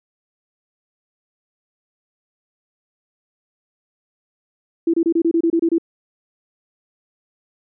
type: tone bursts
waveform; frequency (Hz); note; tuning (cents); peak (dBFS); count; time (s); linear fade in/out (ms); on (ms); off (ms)
sine; 332.9; E4; +17; -13; 10; 4.87-5.783; 5; 67; 27
effects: none